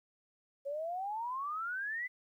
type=exponential sweep; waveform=sine; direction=up; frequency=547 to 2042 Hz; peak=-35 dBFS; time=0.65-2.08 s; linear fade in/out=20 ms; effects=12-bit